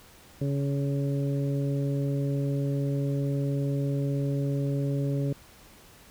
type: harmonic tone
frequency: 140 Hz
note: C#3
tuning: 18 cents sharp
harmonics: 1 / 2 / 3 / 4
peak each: -26 / -32 / -36 / -38 dBFS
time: 0.41-5.33 s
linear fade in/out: 5 ms
effects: pink hiss -53 dBFS RMS until 6.1 s